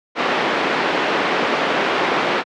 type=band-pass noise; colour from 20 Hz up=pink; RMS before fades=-19 dBFS; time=0.15-2.44 s; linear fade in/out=50 ms; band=320 to 2700 Hz; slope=12 dB/octave; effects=high-pass 150 Hz 12 dB/octave + low-pass 5000 Hz 12 dB/octave